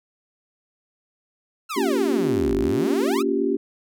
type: exponential two-way sweep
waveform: sawtooth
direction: down then up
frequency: 1396 to 46.24 to 1396 Hz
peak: -23 dBFS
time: 1.69-3.23 s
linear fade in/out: 20 ms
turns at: 2.57 s
type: chord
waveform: sine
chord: G half-diminished seventh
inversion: first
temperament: just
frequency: 235.2 / 282.2 / 352.8 / 392 Hz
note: Bb3 / Db4 / F4 / G4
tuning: +16 / +31 / +18 / 0 cents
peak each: -27 / -24 / -26 / -23 dBFS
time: 1.76-3.57 s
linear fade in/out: 10 ms
effects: none